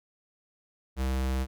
square tone, 65.41 Hz, C2, in tune, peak -27 dBFS, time 0.96-1.47 s, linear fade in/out 50 ms, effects none

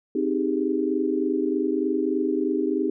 sine chord, Ab major seventh, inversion first, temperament equal, 261.6 / 311.1 / 392 / 415.3 Hz, C4 / Eb4 / G4 / Ab4, 0 / 0 / 0 / 0 cents, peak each -27 / -25 / -26 / -31 dBFS, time 0.15-2.9 s, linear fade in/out 5 ms, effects none

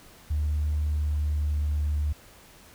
sine tone with pitch glide, 75.1 to 74.37 Hz, D2 to D2, +39 to +22 cents, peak -22 dBFS, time 0.3-2.13 s, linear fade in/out 10 ms, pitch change -17 cents, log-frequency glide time 0.72-1.66 s, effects tanh soft clip ceiling -20 dBFS + pink hiss -52 dBFS RMS until 2.74 s

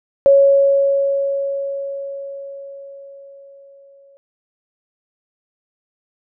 sine tone with exponential decay, 554.4 Hz, C#5, in tune, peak -6 dBFS, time 0.26-4.17 s, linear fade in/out 0 ms, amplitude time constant 850 ms, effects none

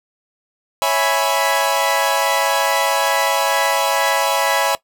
sawtooth chord, C# minor seventh, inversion none, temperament equal, 554.4 / 659.3 / 830.6 / 987.8 Hz, C#5 / E5 / G#5 / B5, 0 / 0 / 0 / 0 cents, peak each -17 dBFS, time 0.82-4.75 s, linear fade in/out 0 ms, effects noise-tail reverb RT60 0.1 s tail -19 dB re dry

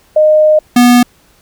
sine / square tone pair in turn, 615 / 244.1 Hz, D#5 / B3, -20 / -20 cents, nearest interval octave + major third, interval 1600 cents, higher first, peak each -4 dBFS, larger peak neither, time 0.16-0.59 / 0.76-1.03 s, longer first, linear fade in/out 5 ms, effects pink hiss -49 dBFS RMS until 1.41 s

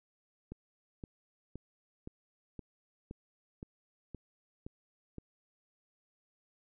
click train, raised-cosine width 3 ms, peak -30 dBFS, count 10, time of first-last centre 0.52-5.183 s, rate 1.93 Hz, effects none

